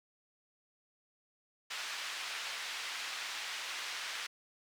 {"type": "band-pass noise", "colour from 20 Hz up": "pink", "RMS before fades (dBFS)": -41, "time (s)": [1.7, 4.27], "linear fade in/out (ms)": 10, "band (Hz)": [1600, 4900], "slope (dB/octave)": 12, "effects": []}